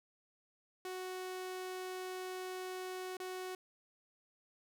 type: tone with dropouts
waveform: sawtooth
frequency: 370 Hz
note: F#4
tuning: in tune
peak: -37 dBFS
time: 0.85-3.55 s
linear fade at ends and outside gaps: 2 ms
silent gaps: 3.169-3.2 s
effects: none